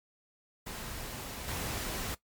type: noise with level steps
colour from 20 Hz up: pink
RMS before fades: -41 / -36 dBFS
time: 0.66-2.15 s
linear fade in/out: 10 ms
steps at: 1.48 s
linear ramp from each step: 2 ms
effects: noise-tail reverb RT60 0.1 s tail -17 dB re dry + MP3 96 kbps